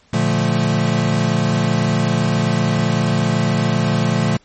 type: chord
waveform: square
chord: Bb major seventh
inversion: none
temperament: equal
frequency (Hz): 116.54 / 146.83 / 174.61 / 220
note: Bb2 / D3 / F3 / A3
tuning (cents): 0 / 0 / 0 / 0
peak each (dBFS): -21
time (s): 0.13-4.37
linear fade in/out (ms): 5
effects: pink hiss -54 dBFS RMS until 4.44 s + MP3 32 kbps